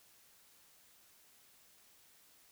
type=silence; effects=white hiss -65 dBFS RMS until 2.51 s